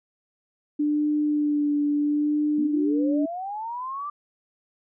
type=tone with vibrato; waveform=sine; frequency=295.4 Hz; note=D4; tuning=10 cents sharp; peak=-20 dBFS; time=0.79-3.26 s; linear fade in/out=10 ms; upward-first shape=sine; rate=0.73 Hz; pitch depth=21 cents each way
type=linear sweep; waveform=sine; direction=up; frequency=220 to 1188 Hz; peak=-29 dBFS; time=2.58-4.1 s; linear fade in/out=5 ms
effects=none